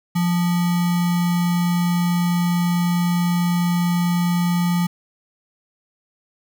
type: tone with sample-and-hold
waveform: sine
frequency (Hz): 174.61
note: F3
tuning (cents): 0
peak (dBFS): -16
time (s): 0.15-4.87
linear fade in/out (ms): 10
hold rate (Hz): 1050
effects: none